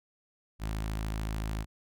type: tone with notch filter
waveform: sawtooth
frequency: 53.6 Hz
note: A1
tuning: 45 cents flat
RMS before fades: -34 dBFS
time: 0.59-1.66 s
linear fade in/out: 50 ms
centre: 460 Hz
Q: 1.8
effects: none